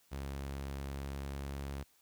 sawtooth tone with pitch glide, 68.9 to 69.38 Hz, C#2 to C#2, -10 to +2 cents, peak -35 dBFS, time 0.11-1.84 s, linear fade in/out 20 ms, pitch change +12 cents, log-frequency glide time 0.86-1.53 s, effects white hiss -69 dBFS RMS until 2.01 s

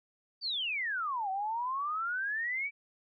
sine exponential two-way sweep, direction down then up, 4727 to 750 to 2330 Hz, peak -31 dBFS, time 0.41-2.71 s, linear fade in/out 50 ms, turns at 1.3 s, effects none

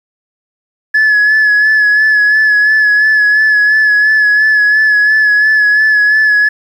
sine tone with vibrato, 1710 Hz, A6, 50 cents flat, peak -4 dBFS, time 0.94-6.49 s, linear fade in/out 10 ms, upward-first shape sine, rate 2.9 Hz, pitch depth 32 cents each way, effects tanh soft clip ceiling -4 dBFS + 7-bit

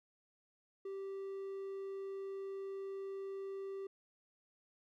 triangle tone, 390 Hz, G4, 9 cents flat, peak -39 dBFS, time 0.85-3.87 s, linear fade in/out 5 ms, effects none

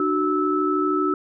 sine tone cluster, 299.5 / 372.3 / 1307 Hz, D4 / F#4 / E6, +34 / +11 / -15 cents, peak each -23 dBFS, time 0-1.14 s, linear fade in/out 2 ms, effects none

